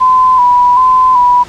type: tone with vibrato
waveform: sine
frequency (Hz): 1002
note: B5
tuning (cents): +25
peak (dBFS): -4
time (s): 0-1.44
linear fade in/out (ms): 20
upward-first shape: square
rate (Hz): 1.3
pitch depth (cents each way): 35
effects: pink hiss -33 dBFS RMS until 1.48 s + low-pass 6000 Hz 12 dB/octave